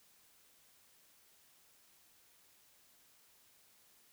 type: silence
effects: white hiss -67 dBFS RMS until 4.12 s